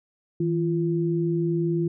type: tone pair together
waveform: sine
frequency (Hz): 161.84 / 343.2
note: E3 / F4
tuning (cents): -32 / -30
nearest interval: octave + minor second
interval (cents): 1302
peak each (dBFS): -24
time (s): 0.4-1.88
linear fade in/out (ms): 5
effects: none